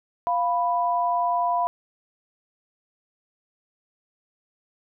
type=tone pair together; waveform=sine; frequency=698.5 / 987.8 Hz; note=F5 / B5; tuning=0 / 0 cents; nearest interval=tritone; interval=600 cents; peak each=-23 dBFS; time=0.27-1.67 s; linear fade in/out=0 ms; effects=none